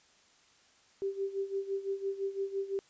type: tone with tremolo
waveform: sine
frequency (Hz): 392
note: G4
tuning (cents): 0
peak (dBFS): -29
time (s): 1.02-2.79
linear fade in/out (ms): 0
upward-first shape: sine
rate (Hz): 5.9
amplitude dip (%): 80
effects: white hiss -64 dBFS RMS until 2.89 s + resampled to 16000 Hz